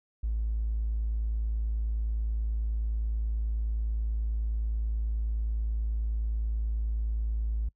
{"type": "tone", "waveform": "triangle", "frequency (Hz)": 54.7, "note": "A1", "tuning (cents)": -9, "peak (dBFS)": -23, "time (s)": [0.23, 7.69], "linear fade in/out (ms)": 10, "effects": ["noise-tail reverb RT60 0.1 s tail -25 dB re dry", "tanh soft clip ceiling -24 dBFS"]}